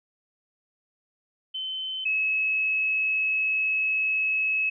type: tone pair in turn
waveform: sine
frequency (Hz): 3066 / 2578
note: G7 / E7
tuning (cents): -39 / -39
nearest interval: minor third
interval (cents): 300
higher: first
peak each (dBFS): -29 / -22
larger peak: second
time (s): 1.54-2.05 / 2.05-4.7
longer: second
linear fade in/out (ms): 10
effects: none